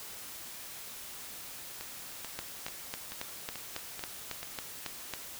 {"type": "two click trains", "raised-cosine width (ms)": 0.2, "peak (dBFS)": [-18, -23], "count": [11, 7], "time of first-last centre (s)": [[2.39, 5.137], [1.81, 4.43]], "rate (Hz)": [3.64, 2.29], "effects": ["white hiss -45 dBFS RMS until 5.39 s"]}